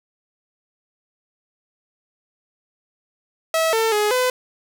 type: tone with pitch steps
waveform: sawtooth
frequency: 648 / 448.2 / 419.6 / 505 Hz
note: E5 / A4 / G#4 / B4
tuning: -30 / +32 / +18 / +39 cents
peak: -13 dBFS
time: 3.54-4.3 s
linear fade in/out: 2 ms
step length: 190 ms
effects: none